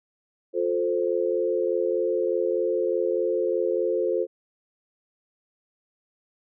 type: chord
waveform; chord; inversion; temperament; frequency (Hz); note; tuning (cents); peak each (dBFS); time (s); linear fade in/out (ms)
sine; F major; none; equal with one note detuned; 355.1 / 440 / 523.3; F4 / A4 / C5; +29 / 0 / 0; -26; 0.53-4.27; 50
effects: none